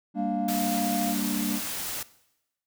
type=chord; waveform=triangle; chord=G minor; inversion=none; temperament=equal with one note detuned; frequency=198.96 / 233.1 / 293.7 Hz; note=G3 / Bb3 / D4; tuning=+26 / 0 / 0 cents; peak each=-29 dBFS; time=0.14-1.61 s; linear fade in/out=50 ms
type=tone; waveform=sine; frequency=698.5 Hz; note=F5; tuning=in tune; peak=-29 dBFS; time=0.15-1.16 s; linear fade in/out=50 ms
type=noise; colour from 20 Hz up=white; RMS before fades=-33 dBFS; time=0.48-2.03 s; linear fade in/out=5 ms
effects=noise-tail reverb RT60 0.9 s tail -19 dB re dry